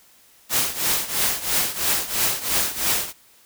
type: noise with tremolo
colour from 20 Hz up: white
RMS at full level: -19 dBFS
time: 0.49-3.13 s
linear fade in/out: 50 ms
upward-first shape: triangle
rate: 3 Hz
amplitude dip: 85%
effects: white hiss -54 dBFS RMS until 3.45 s